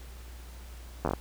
slowing click train, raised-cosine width 1 ms, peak -14 dBFS, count 6, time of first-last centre 1.05-1.135 s, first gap 11 ms, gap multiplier 1.22, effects added 60 Hz sine -43 dBFS peak until 1.2 s + pink hiss -53 dBFS RMS until 1.2 s

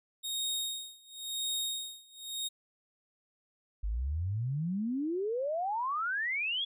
sawtooth tone with tremolo, 3729 Hz, A#7, in tune, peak -28 dBFS, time 0.23-2.49 s, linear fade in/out 20 ms, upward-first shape sine, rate 0.95 Hz, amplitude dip 95%
sine exponential sweep, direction up, 48.14 to 3427 Hz, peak -30 dBFS, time 3.83-6.65 s, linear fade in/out 10 ms
effects none

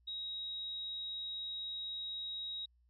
sine tone, 3804 Hz, A#7, 34 cents sharp, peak -39 dBFS, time 0.07-2.66 s, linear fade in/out 10 ms, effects added 60 Hz sine -67 dBFS peak until 2.89 s

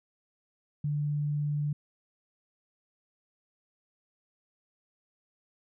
sine tone, 147.2 Hz, D3, 4 cents sharp, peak -27 dBFS, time 0.84-1.73 s, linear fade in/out 5 ms, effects none

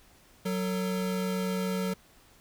square tone pair together, 185.84 / 450 Hz, F#3 / A4, +8 / +39 cents, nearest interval octave + minor third, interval 1531 cents, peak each -30 / -35 dBFS, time 0.45-1.94 s, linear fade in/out 10 ms, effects pink hiss -59 dBFS RMS until 2.4 s

